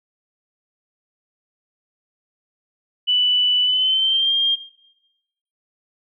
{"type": "tone with pitch glide", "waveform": "sine", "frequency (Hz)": [2976, 3208], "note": ["F#7", "G7"], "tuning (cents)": [9, 39], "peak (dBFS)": -15, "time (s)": [3.07, 4.56], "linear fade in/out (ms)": 20, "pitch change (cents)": 130, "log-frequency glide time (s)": [3.63, 4.34], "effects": ["noise-tail reverb RT60 1.0 s tail -19 dB re dry"]}